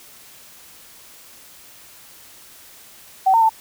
sine tone with pitch steps, 764 / 910 / 889 Hz, G5 / A#5 / A5, -45 / -42 / +18 cents, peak -11 dBFS, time 3.26-3.494 s, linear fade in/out 10 ms, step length 78 ms, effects white hiss -45 dBFS RMS until 3.6 s

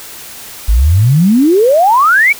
sine exponential sweep, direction up, 49 to 2349 Hz, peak -5 dBFS, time 0.68-2.33 s, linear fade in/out 10 ms, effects white hiss -30 dBFS RMS until 2.39 s

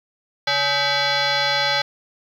sine tone with frequency modulation, 1276 Hz, D#6, 43 cents sharp, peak -17 dBFS, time 0.47-1.82 s, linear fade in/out 5 ms, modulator 708 Hz, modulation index 4.9, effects 8-bit

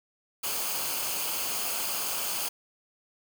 white noise with comb filter, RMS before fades -31 dBFS, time 0.43-2.49 s, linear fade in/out 10 ms, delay 0.53 ms, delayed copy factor -0.55, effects none

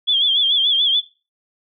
sine tone with vibrato, 3322 Hz, G#7, in tune, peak -13 dBFS, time 0.07-1.01 s, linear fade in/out 20 ms, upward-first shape sine, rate 6.9 Hz, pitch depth 90 cents each way, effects noise-tail reverb RT60 0.3 s tail -17 dB re dry

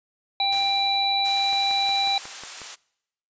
harmonic tone, 789 Hz, G5, 11 cents sharp, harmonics 1 / 3 / 5, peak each -24 / -30 / -22 dBFS, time 0.4-2.18 s, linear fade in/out 2 ms
white noise with exponential decay, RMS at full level -35 dBFS, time 0.52-1.72 s, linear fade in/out 5 ms, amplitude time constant 260 ms
white high-pass noise, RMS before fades -36 dBFS, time 1.24-2.76 s, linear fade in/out 20 ms, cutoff 710 Hz, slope 12 dB/octave
click train, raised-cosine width 0.5 ms, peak -24 dBFS, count 7, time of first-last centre 1.53-2.617 s, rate 5.52 Hz
effects noise-tail reverb RT60 0.8 s tail -24 dB re dry + resampled to 16000 Hz

